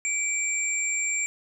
sine tone pair together, 2321 / 7369 Hz, D7 / A#8, -21 / -21 cents, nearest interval octave + minor sixth, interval 2000 cents, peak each -27 dBFS, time 0.05-1.26 s, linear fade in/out 0 ms, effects none

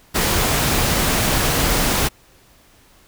pink noise, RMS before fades -18 dBFS, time 0.14-2.09 s, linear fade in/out 20 ms, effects pink hiss -52 dBFS RMS until 3.07 s

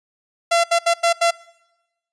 sawtooth tone bursts at uneven times, 680 Hz, F5, 46 cents flat, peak -10 dBFS, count 5, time 0.51-0.64 / 0.71-0.79 / 0.86-0.94 / 1.03-1.13 / 1.21-1.31 s, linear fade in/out 10 ms, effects noise-tail reverb RT60 1.0 s tail -23 dB re dry + resampled to 22050 Hz

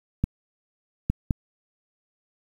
clicks, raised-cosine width 5 ms, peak -9 dBFS, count 3, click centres 0.24 / 1.1 / 1.308 s, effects 8-bit

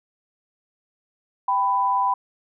sine tone pair together, 786.8 / 995 Hz, G5 / B5, +6 / +13 cents, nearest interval major third, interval 407 cents, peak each -24 / -19 dBFS, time 1.48-2.14 s, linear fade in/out 5 ms, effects none

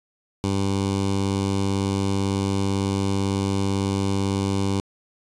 15% pulse tone with notch filter, 98 Hz, G2, in tune, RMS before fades -23 dBFS, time 0.44-4.8 s, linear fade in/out 0 ms, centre 1700 Hz, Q 1.4, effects resampled to 22050 Hz

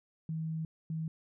sine tone pair in turn, 160.1 / 160.1 Hz, D#3 / D#3, +50 / +50 cents, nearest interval unison, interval 0 cents, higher neither, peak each -33 / -33 dBFS, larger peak neither, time 0.29-0.65 / 0.9-1.08 s, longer first, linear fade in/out 2 ms, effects none

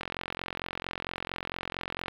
click train, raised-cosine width 0.3 ms, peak -16 dBFS, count 93, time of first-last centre 0.01-2.082 s, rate 44.4 Hz, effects low-pass 4000 Hz 12 dB/octave + 8-bit

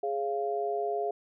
harmonic tone, 138.59 Hz, C#3, in tune, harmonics 3 / 4 / 5, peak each -31 / -40 / -31 dBFS, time 0.03-1.11 s, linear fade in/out 5 ms, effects none

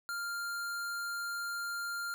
square tone, 1396.9 Hz, F6, in tune, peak -36 dBFS, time 0.09-2.14 s, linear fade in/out 0 ms, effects none

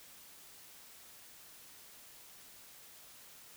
silence, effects white hiss -56 dBFS RMS until 3.56 s

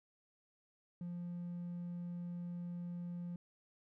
triangle tone, 174.61 Hz, F3, in tune, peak -38 dBFS, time 1.01-3.36 s, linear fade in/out 2 ms, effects tanh soft clip ceiling -35 dBFS

